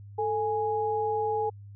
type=tone pair together; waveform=sine; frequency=440 / 830.6 Hz; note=A4 / G#5; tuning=0 / 0 cents; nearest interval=major seventh; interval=1100 cents; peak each=-28 dBFS; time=0.18-1.5 s; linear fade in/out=10 ms; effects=added 101 Hz sine -43 dBFS peak until 1.75 s